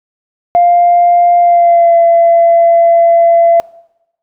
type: tone with pitch glide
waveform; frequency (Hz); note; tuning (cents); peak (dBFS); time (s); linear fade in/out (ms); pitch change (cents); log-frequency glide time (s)
sine; 699 to 677.1; F5 to E5; +1 to +46; -3; 0.55-3.6; 0; -55; 1.39-1.97
effects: noise-tail reverb RT60 0.9 s tail -23 dB re dry + tanh soft clip ceiling 0 dBFS